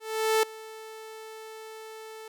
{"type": "tone with ADSR envelope", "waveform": "sawtooth", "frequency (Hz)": 439.8, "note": "A4", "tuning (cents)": -1, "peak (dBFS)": -16, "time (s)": [0, 2.28], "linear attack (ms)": 430, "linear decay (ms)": 4, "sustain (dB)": -21, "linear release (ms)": 3, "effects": []}